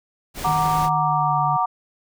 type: noise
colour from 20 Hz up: pink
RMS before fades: -31 dBFS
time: 0.34-0.9 s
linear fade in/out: 50 ms
type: chord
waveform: sine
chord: Gb augmented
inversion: none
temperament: equal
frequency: 740 / 932.3 / 1174.7 Hz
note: Gb5 / Bb5 / D6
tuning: 0 / 0 / 0 cents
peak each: -22 dBFS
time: 0.44-1.66 s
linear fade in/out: 10 ms
type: tone with pitch glide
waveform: sine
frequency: 155.56 to 146.83 Hz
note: D#3 to D3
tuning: 0 to 0 cents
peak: -25 dBFS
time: 0.46-1.57 s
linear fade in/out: 10 ms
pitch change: -100 cents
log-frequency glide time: 0.91-1.39 s
effects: none